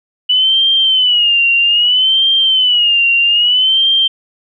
sine tone with vibrato, 2960 Hz, F#7, in tune, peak -8 dBFS, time 0.29-4.08 s, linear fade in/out 10 ms, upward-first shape sine, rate 0.62 Hz, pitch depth 120 cents each way, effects none

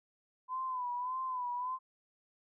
sine tone with vibrato, 1007 Hz, B5, 33 cents sharp, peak -34 dBFS, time 0.48-1.79 s, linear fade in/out 50 ms, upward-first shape sine, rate 1.7 Hz, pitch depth 63 cents each way, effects none

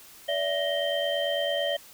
sine tone cluster, 577 / 666 / 1872 / 3130 Hz, D5 / E5 / A#6 / G7, -31 / +18 / +7 / -3 cents, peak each -28 / -30 / -35 / -31 dBFS, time 0.28-1.77 s, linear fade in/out 10 ms, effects white hiss -50 dBFS RMS until 1.93 s

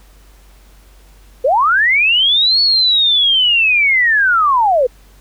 sine linear two-way sweep, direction up then down, 468.5 to 4435 to 468.5 Hz, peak -9 dBFS, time 1.44-4.87 s, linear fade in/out 10 ms, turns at 2.61 s, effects added 48 Hz sine -42 dBFS peak until 5.2 s + pink hiss -50 dBFS RMS until 5.2 s

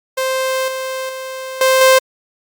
sawtooth tone with level steps, 523.3 Hz, C5, in tune, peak -12 / -17 / -21 / -6 / -3 dBFS, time 0.17-1.99 s, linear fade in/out 10 ms, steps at 0.68 / 1.09 / 1.61 / 1.81 s, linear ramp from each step 2 ms, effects Opus 48 kbps

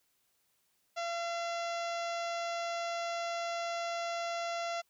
harmonic tone with a mistuned harmonic, 682 Hz, F5, 41 cents flat, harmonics 1 / 2 / 3 / 4 / 5 / 6 / 7 / 8 / 9 / 10, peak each -35 / -41 / -45 / -47 / -49 / -51 / -52 / -53 / -54 / -55 dBFS, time 0.96-4.82 s, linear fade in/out 20 ms, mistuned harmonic 9, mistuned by -23 cents, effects white hiss -75 dBFS RMS until 4.89 s

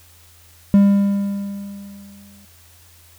triangle tone with exponential decay, 200 Hz, G3, 35 cents sharp, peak -5 dBFS, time 0.74-2.45 s, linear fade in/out 0 ms, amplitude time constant 370 ms, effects added 85 Hz sine -50 dBFS peak until 3.18 s + white hiss -50 dBFS RMS until 3.18 s

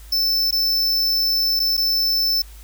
square tone with dropouts, 5290 Hz, E8, 5 cents sharp, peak -17 dBFS, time 0.12-2.42 s, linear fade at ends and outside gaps 5 ms, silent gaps 0.51-0.525 / 1.595-1.599 / 1.769-1.776 s, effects added 52 Hz sine -38 dBFS peak until 2.63 s + white hiss -48 dBFS RMS until 2.63 s

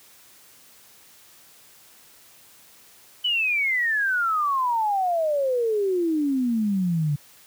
sine exponential sweep, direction down, 3012 to 141.8 Hz, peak -20 dBFS, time 3.24-7.16 s, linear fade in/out 10 ms, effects white hiss -52 dBFS RMS until 7.46 s + high-pass 60 Hz 12 dB/octave

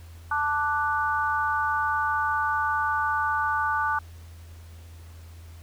sine chord, D major, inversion second, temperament equal, 880 / 1174.7 / 1480 Hz, A5 / D6 / F#6, 0 / 0 / 0 cents, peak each -27 dBFS, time 0.31-3.99 s, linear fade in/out 5 ms, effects added 83 Hz sine -42 dBFS peak until 5.62 s + pink hiss -55 dBFS RMS until 5.62 s

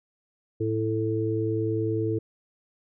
harmonic tone, 110 Hz, A2, in tune, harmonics 1 / 3 / 4, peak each -28 / -28 / -28 dBFS, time 0.6-2.19 s, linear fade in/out 10 ms, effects none

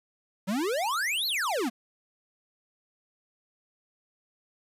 square exponential two-way sweep, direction up then down, 178.3 to 4435 to 210.4 Hz, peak -27 dBFS, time 0.47-1.7 s, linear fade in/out 20 ms, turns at 1.27 s, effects resampled to 32000 Hz + 9-bit

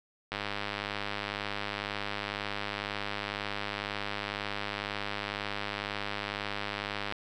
click train, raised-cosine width 0.3 ms, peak -17 dBFS, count 695, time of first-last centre 0.32-7.124 s, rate 102 Hz, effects none

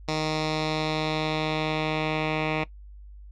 10% pulse tone with low-pass filter sweep, 155.56 Hz, D#3, in tune, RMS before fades -27 dBFS, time 0.08-2.64 s, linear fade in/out 5 ms, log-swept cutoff 5000 to 2700 Hz, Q 2.4, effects noise-tail reverb RT60 0.1 s tail -19 dB re dry + added 50 Hz sine -42 dBFS peak until 3.31 s

